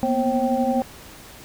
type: tone cluster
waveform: sine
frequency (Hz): 237 / 249 / 536 / 778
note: A#3 / B3 / C5 / G5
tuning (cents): +29 / +14 / +42 / -13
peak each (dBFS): -24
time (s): 0.03-0.82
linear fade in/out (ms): 0
effects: pink hiss -43 dBFS RMS until 1.44 s